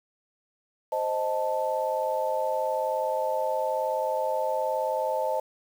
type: chord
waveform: sine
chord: A diminished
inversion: first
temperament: equal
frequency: 523.3 / 622.3 / 880 Hz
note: C5 / Eb5 / A5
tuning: 0 / 0 / 0 cents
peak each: -29 dBFS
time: 0.92-5.4 s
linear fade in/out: 5 ms
effects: 8-bit